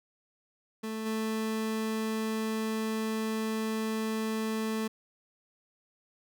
30% pulse tone with level steps, 220 Hz, A3, in tune, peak -31 / -27 dBFS, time 0.83-4.88 s, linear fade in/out 10 ms, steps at 1.05 s, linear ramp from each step 20 ms, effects none

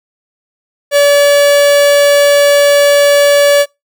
45% pulse tone, 573 Hz, D5, 43 cents flat, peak -5 dBFS, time 0.91-3.66 s, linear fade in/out 50 ms, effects noise-tail reverb RT60 0.2 s tail -24 dB re dry

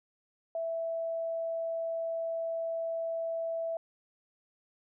sine tone, 660 Hz, E5, 2 cents sharp, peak -31 dBFS, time 0.55-3.77 s, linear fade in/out 2 ms, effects none

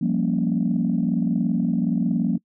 sine chord, G half-diminished seventh, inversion third, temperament equal with one note detuned, 174.61 / 196 / 233.1 / 278.3 Hz, F3 / G3 / Bb3 / Db4, 0 / 0 / 0 / +7 cents, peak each -23 / -25 / -22 / -27 dBFS, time 0.01-2.38 s, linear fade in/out 10 ms, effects noise-tail reverb RT60 0.1 s tail -26 dB re dry + tanh soft clip ceiling -11 dBFS

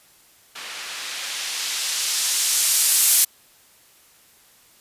violet noise with low-pass filter sweep, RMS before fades -22 dBFS, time 0.55-3.25 s, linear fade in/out 10 ms, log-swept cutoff 1900 to 12000 Hz, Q 0.7, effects white hiss -54 dBFS RMS until 4.8 s + resampled to 32000 Hz

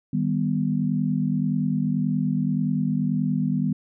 sine chord, Eb augmented, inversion none, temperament equal with one note detuned, 155.56 / 197.36 / 246.9 Hz, Eb3 / G3 / B3, 0 / +12 / 0 cents, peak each -25 dBFS, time 0.13-3.73 s, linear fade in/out 5 ms, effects none

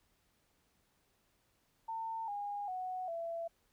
sine tone with pitch steps, 900 / 815.8 / 739.5 / 670.4 Hz, A5 / G#5 / F#5 / E5, +39 / -31 / -1 / +29 cents, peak -37 dBFS, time 1.88-3.48 s, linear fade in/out 10 ms, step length 400 ms, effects pink hiss -75 dBFS RMS until 3.72 s

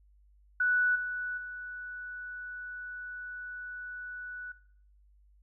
sine tone with level steps, 1480 Hz, F#6, in tune, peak -24 / -33 / -39 dBFS, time 0.6-4.52 s, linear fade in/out 5 ms, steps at 0.95 / 1.37 s, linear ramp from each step 10 ms, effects noise-tail reverb RT60 0.6 s tail -18 dB re dry + added 50 Hz sine -59 dBFS peak until 5.42 s

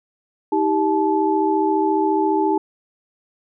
sine tone cluster, 318.5 / 393 / 866 Hz, D#4 / G4 / A5, +41 / +4 / -28 cents, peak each -20 dBFS, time 0.52-2.58 s, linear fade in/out 5 ms, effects none

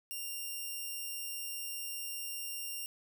5% pulse tone, 2785 Hz, F7, 5 cents flat, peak -29 dBFS, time 0.11-2.86 s, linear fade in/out 0 ms, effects none

